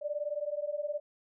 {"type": "beating tone pair", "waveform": "sine", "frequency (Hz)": [581, 600], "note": ["D5", "D5"], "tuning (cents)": [-19, 37], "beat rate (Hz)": 19, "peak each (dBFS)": [-35, -35], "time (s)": [0.01, 1], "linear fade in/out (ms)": 20, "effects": []}